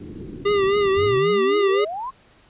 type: low-pass noise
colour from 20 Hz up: white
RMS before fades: -36 dBFS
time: 0-1.19 s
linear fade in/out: 10 ms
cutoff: 400 Hz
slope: 48 dB/octave
type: tone with vibrato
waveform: square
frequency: 399.2 Hz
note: G4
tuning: 32 cents sharp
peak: -17 dBFS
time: 0.45-1.85 s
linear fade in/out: 10 ms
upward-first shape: triangle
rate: 3.8 Hz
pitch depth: 79 cents each way
type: exponential sweep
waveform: sine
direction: up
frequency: 83 to 1102 Hz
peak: -26 dBFS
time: 0.96-2.11 s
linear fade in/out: 20 ms
effects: pink hiss -54 dBFS RMS until 2.49 s + resampled to 8000 Hz